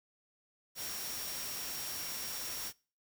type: tone in noise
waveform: sine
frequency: 5588 Hz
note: F8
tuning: in tune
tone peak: -44 dBFS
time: 0.75-2.73 s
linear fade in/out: 50 ms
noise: white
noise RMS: -41 dBFS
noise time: 0.75-2.73 s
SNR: -6 dB
effects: noise-tail reverb RT60 0.4 s tail -25 dB re dry